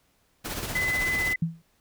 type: noise with tremolo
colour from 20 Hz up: pink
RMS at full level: -31 dBFS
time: 0.44-1.34 s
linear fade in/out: 20 ms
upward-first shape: sine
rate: 16 Hz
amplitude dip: 45%
type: tone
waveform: sine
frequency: 2018 Hz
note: B6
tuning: 37 cents sharp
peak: -24 dBFS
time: 0.75-1.36 s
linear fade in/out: 5 ms
type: tone with exponential decay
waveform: sine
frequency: 165 Hz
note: E3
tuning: 2 cents sharp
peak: -19 dBFS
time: 1.42-1.62 s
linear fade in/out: 5 ms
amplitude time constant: 43 ms
effects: pink hiss -67 dBFS RMS until 1.8 s